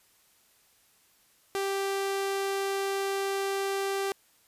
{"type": "tone", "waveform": "sawtooth", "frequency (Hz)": 392.3, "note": "G4", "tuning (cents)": 1, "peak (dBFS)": -24, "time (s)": [1.55, 4.12], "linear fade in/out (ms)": 0, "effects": ["white hiss -64 dBFS RMS until 4.47 s", "resampled to 32000 Hz"]}